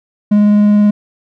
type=tone with vibrato; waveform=triangle; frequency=207.7 Hz; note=G#3; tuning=in tune; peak=-4 dBFS; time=0.31-0.91 s; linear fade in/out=10 ms; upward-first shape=sine; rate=19 Hz; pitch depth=10 cents each way; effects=none